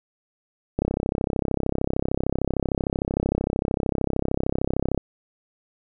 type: click train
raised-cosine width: 2 ms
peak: -9 dBFS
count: 140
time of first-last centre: 0.79-4.977 s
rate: 33.2 Hz
effects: none